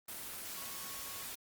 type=tone in noise; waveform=sine; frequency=1103 Hz; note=C#6; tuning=9 cents flat; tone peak=-54 dBFS; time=0.57-1.23 s; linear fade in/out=5 ms; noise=white; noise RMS=-44 dBFS; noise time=0.08-1.35 s; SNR=-13 dB; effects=Opus 24 kbps